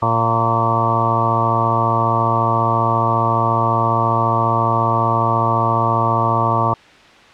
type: harmonic tone with a mistuned harmonic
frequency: 114.6 Hz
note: A#2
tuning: 29 cents flat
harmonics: 1 / 2 / 3 / 4 / 5 / 6 / 7 / 8 / 9 / 10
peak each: -20 / -27 / -27 / -29 / -26 / -23 / -29 / -20 / -24 / -19 dBFS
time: 0.02-6.74 s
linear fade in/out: 5 ms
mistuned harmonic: 7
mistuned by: -40 cents
effects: white hiss -44 dBFS RMS until 7.33 s + low-pass 3000 Hz 12 dB/octave